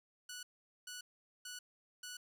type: tone bursts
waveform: 10% pulse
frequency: 1475 Hz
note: F#6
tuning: 6 cents flat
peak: -37 dBFS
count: 4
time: 0.29-2.17 s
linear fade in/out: 5 ms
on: 140 ms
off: 440 ms
effects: none